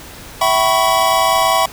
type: chord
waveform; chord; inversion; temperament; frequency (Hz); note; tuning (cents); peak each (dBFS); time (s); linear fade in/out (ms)
square; C# half-diminished seventh; first; equal with one note detuned; 659.3 / 764.8 / 987.8 / 1108.7; E5 / G5 / B5 / C#6; 0 / -43 / 0 / 0; -18; 0.41-1.66; 5
effects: pink hiss -35 dBFS RMS until 1.72 s